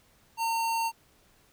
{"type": "tone", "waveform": "square", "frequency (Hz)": 912, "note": "A#5", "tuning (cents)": -38, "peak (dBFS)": -27, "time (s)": [0.37, 0.92], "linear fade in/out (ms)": 50, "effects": ["pink hiss -63 dBFS RMS until 1.52 s"]}